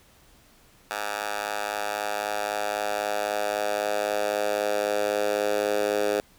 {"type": "tone with high-pass filter sweep", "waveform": "10% pulse", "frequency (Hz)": 103.83, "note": "G#2", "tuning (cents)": 0, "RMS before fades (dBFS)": -27, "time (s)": [0.91, 6.2], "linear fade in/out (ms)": 0, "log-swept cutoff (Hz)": [940, 450], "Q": 2.3, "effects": ["pink hiss -57 dBFS RMS until 6.38 s"]}